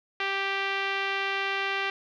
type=tone with low-pass filter; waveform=5% pulse; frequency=392 Hz; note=G4; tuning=in tune; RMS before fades=-29 dBFS; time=0.2-1.9 s; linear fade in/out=2 ms; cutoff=2500 Hz; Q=1.4; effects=none